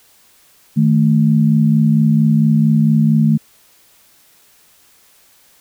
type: tone pair together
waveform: sine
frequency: 155.5 / 219.9 Hz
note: D#3 / A3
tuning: -1 / -1 cents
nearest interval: tritone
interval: 600 cents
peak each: -12 dBFS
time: 0.76-3.38 s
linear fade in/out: 20 ms
effects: white hiss -51 dBFS RMS until 5.6 s